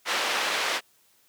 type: band-pass noise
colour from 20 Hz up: white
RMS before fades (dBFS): -27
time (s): 0.05-0.81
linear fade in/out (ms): 50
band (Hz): 460 to 3200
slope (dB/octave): 12
effects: white hiss -63 dBFS RMS until 1.28 s + high-pass 60 Hz 12 dB/octave